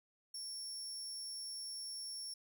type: tone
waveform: 30% pulse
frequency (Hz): 5470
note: F8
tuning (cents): -37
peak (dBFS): -39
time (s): 0.34-2.34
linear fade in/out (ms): 5
effects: none